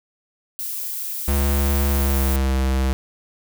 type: noise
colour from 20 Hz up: violet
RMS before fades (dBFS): -28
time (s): 0.59-2.36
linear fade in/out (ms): 0
type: tone with pitch glide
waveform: square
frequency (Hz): 70.2 to 65.88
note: C#2 to C2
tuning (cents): +22 to +12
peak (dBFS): -18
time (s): 1.28-2.93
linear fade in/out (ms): 0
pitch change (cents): -110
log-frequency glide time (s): 1.88-2.55
effects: none